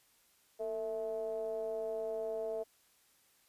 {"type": "ring-modulated tone", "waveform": "triangle", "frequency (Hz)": 104.8, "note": "G#2", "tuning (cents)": 16, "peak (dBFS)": -30, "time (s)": [0.59, 2.64], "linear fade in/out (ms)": 20, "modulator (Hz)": 552, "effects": ["white hiss -69 dBFS RMS until 3.48 s", "resampled to 32000 Hz"]}